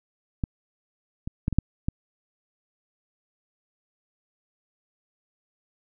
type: clicks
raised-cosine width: 5 ms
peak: -13 / -19 / -11 / -15 / -6 / -12 dBFS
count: 6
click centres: 0.438 / 1.275 / 1.481 / 1.527 / 1.586 / 1.885 s
effects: none